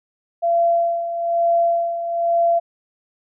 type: tone with tremolo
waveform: sine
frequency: 681 Hz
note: F5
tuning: 44 cents flat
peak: -13 dBFS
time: 0.42-2.6 s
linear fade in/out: 20 ms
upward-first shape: sine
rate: 1.1 Hz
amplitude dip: 65%
effects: none